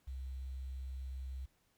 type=tone with quantisation; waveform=sine; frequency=65.41 Hz; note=C2; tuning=in tune; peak=-40 dBFS; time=0.07-1.46 s; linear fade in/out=10 ms; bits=11; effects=pink hiss -75 dBFS RMS until 1.77 s